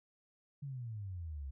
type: exponential sweep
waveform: sine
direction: down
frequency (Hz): 145.6 to 65.41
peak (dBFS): -40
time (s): 0.62-1.51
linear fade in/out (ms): 10
effects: none